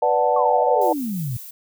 sine chord, B minor seventh, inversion none, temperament equal, 493.9 / 587.3 / 740 / 880 Hz, B4 / D5 / F#5 / A5, 0 / 0 / 0 / 0 cents, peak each -21 dBFS, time 0.02-0.93 s, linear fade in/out 5 ms
sine exponential sweep, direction down, 1143 to 114.3 Hz, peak -23 dBFS, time 0.36-1.37 s, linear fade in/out 5 ms
violet noise with tremolo, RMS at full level -36 dBFS, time 0.81-1.51 s, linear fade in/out 5 ms, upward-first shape triangle, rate 5.7 Hz, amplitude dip 30%
effects none

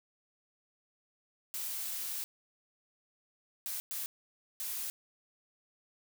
blue noise bursts at uneven times, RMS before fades -38 dBFS, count 4, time 1.54-2.24 / 3.66-3.8 / 3.91-4.06 / 4.6-4.9 s, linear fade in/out 0 ms, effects none

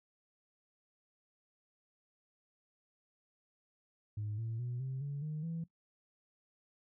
sine tone with pitch steps, 105.3 / 113.51 / 122.36 / 131.91 / 142.19 / 153.28 / 165.23 Hz, G#2 / A#2 / B2 / C3 / C#3 / D#3 / E3, +24 / -46 / -16 / +14 / +44 / -26 / +4 cents, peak -35 dBFS, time 4.17-5.64 s, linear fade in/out 5 ms, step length 210 ms, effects noise-tail reverb RT60 0.1 s tail -18 dB re dry + tanh soft clip ceiling -33 dBFS

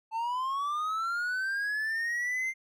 triangle linear sweep, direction up, 878 to 2100 Hz, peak -27 dBFS, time 0.11-2.54 s, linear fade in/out 50 ms, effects none

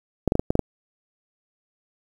clicks, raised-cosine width 2 ms, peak -6 dBFS, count 7, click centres 0.277 / 0.321 / 0.354 / 0.395 / 0.505 / 0.554 / 0.593 s, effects 7-bit

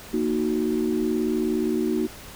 sine chord, D# minor, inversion second, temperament equal, 233.1 / 311.1 / 370 Hz, A#3 / D#4 / F#4, 0 / 0 / 0 cents, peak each -25 dBFS, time 0.13-2.07 s, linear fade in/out 10 ms, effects tanh soft clip ceiling -12 dBFS + pink hiss -42 dBFS RMS until 2.35 s

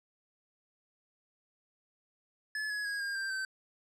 square tone with pitch steps, 1719 / 1682.7 / 1647.1 / 1612.2 / 1578.2 / 1544.8 Hz, A6 / G#6 / G#6 / G6 / G6 / G6, -41 / +22 / -15 / +48 / +11 / -26 cents, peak -34 dBFS, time 2.55-3.45 s, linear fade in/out 2 ms, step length 150 ms, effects low-pass 8000 Hz 12 dB/octave

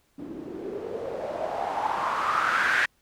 blue noise with low-pass filter sweep, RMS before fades -28 dBFS, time 0.18-2.86 s, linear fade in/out 10 ms, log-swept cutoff 270 to 1800 Hz, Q 5.5, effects pink hiss -67 dBFS RMS until 3.01 s

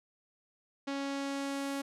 sawtooth tone with low-pass filter sweep, 277.2 Hz, C#4, in tune, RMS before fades -36 dBFS, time 0.87-1.82 s, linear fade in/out 10 ms, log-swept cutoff 5000 to 12000 Hz, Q 0.96, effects none

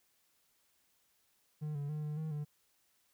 triangle tone with pitch steps, 151.6 / 143.3 / 151.8 / 150 / 157.3 / 148.3 Hz, D#3 / D3 / D#3 / D3 / D#3 / D3, -45 / -42 / -42 / +37 / +19 / +17 cents, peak -34 dBFS, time 1.61-2.45 s, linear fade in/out 20 ms, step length 140 ms, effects white hiss -74 dBFS RMS until 3.13 s

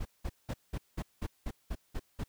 brown noise bursts, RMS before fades -35 dBFS, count 10, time 0-2.24 s, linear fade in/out 10 ms, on 53 ms, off 190 ms, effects white hiss -71 dBFS RMS until 2.28 s

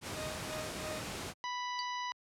pink noise, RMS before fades -40 dBFS, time 0.01-1.34 s, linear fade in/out 50 ms
40% pulse tone with tremolo, 621 Hz, D#5, 3 cents flat, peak -38 dBFS, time 0.16-1 s, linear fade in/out 5 ms, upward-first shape triangle, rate 3 Hz, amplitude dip 90%
harmonic tone, 987.8 Hz, B5, in tune, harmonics 1 / 2 / 3 / 4 / 5 / 6, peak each -37 / -43 / -47 / -49 / -51 / -53 dBFS, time 1.44-2.12 s, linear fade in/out 0 ms
sine tone with exponential decay, 4699 Hz, D8, in tune, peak -32 dBFS, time 1.79-1.87 s, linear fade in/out 0 ms, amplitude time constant 17 ms
effects high-pass 80 Hz 12 dB/octave + low-pass 10000 Hz 12 dB/octave

